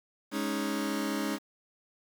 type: chord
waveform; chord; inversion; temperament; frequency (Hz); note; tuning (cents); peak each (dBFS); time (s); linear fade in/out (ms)
sawtooth; Ab suspended fourth; none; just; 207.7 / 276.9 / 311.5; Ab3 / Db4 / Eb4; 0 / -2 / +2; -30; 0.31-1.39; 50
effects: 8-bit